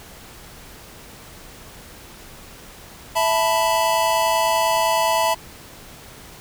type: chord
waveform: square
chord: E suspended fourth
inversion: none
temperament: just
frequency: 659.3 / 879 / 988.9 Hz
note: E5 / A5 / B5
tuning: 0 / -2 / +2 cents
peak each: -22 dBFS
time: 3.15-5.35 s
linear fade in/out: 20 ms
effects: pink hiss -42 dBFS RMS until 6.4 s